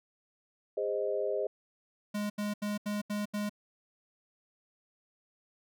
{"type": "chord", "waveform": "sine", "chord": "Ab major", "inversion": "none", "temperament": "equal with one note detuned", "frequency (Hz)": [407.9, 523.3, 622.3], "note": ["Ab4", "C5", "Eb5"], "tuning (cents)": [-31, 0, 0], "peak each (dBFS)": [-33, -34, -34], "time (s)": [0.77, 1.47], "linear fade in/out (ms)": 5}
{"type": "tone bursts", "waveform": "square", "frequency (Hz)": 207.4, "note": "G#3", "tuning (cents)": -2, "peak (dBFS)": -32, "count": 6, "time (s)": [2.14, 3.495], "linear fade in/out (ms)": 10, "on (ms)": 160, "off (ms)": 79}
{"effects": []}